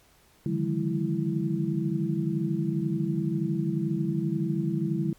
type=tone cluster; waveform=sine; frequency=144.9 / 157 / 179 / 207.7 / 330.5 Hz; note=D3 / D#3 / F3 / G#3 / E4; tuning=-23 / +16 / +43 / 0 / +5 cents; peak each=-31 dBFS; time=0.46-5.13 s; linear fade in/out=2 ms; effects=pink hiss -60 dBFS RMS until 5.18 s + MP3 96 kbps